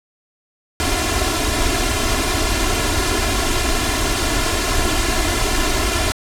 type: noise with comb filter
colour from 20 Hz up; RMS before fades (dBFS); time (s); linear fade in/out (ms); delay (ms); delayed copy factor
pink; -18; 0.8-6.12; 0; 2.9; +1
effects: low-pass 10000 Hz 12 dB/octave